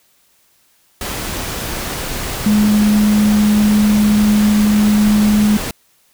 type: tone in noise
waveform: sine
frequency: 210 Hz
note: G#3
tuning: 19 cents sharp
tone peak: -9 dBFS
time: 2.46-5.57 s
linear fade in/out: 2 ms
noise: pink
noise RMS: -23 dBFS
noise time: 1.01-5.71 s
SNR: +11 dB
effects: white hiss -56 dBFS RMS until 6.13 s